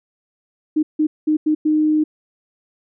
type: tone bursts at uneven times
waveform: sine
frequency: 307.2 Hz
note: D#4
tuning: 22 cents flat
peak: -13 dBFS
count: 5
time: 0.76-0.83 / 0.99-1.07 / 1.27-1.37 / 1.46-1.55 / 1.65-2.04 s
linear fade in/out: 10 ms
effects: none